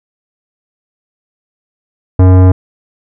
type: tone with tanh clipping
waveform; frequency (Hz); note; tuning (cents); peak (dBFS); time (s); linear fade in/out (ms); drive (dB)
sine; 92.5; F#2; 0; -4; 2.19-2.52; 5; 18
effects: none